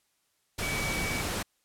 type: tone in noise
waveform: sine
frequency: 2278 Hz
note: C#7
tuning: 47 cents sharp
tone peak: -33 dBFS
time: 0.62-1.22 s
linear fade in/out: 10 ms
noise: pink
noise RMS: -32 dBFS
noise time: 0.58-1.43 s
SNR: -4 dB
effects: white hiss -73 dBFS RMS until 1.64 s + low-pass 12000 Hz 12 dB/octave